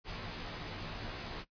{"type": "noise with comb filter", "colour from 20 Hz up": "pink", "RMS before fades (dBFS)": -42, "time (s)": [0.04, 1.45], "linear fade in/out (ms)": 50, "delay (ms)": 15, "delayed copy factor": -0.95, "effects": ["noise-tail reverb RT60 0.1 s tail -17 dB re dry", "resampled to 11025 Hz"]}